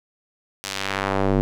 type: tone with band-pass filter sweep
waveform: square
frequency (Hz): 48.76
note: G1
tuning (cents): -8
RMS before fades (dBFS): -23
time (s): 0.64-1.41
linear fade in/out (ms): 0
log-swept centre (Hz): 6300 to 290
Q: 0.82
effects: none